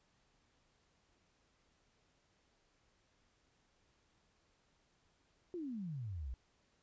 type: exponential sweep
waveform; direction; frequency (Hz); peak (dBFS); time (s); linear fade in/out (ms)
sine; down; 370 to 57.8; -40; 5.54-6.34; 0
effects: pink hiss -75 dBFS RMS until 6.82 s + resampled to 16000 Hz

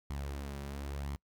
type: tone with flanger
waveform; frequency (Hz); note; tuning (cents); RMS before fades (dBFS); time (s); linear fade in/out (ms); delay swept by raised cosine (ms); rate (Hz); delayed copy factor
sawtooth; 70.1; C#2; +20; -40; 0.1-1.16; 0; 0.93 to 5.23; 0.98; +0.5
effects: noise-tail reverb RT60 0.1 s tail -24 dB re dry

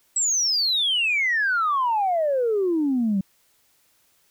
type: exponential sweep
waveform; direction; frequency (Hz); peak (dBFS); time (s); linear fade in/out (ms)
sine; down; 7902 to 186.8; -18; 0.16-3.21; 5
effects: tanh soft clip ceiling -15 dBFS + white hiss -63 dBFS RMS until 4.3 s

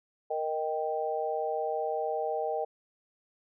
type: chord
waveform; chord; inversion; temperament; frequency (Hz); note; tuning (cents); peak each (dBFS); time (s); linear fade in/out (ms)
sine; Eb major; second; equal; 466.2 / 622.3 / 784; Bb4 / Eb5 / G5; 0 / 0 / 0; -33; 0.3-2.65; 10
effects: none

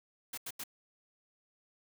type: noise bursts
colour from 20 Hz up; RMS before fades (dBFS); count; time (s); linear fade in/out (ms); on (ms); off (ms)
white; -41; 3; 0.33-0.638; 5; 46; 85
effects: none

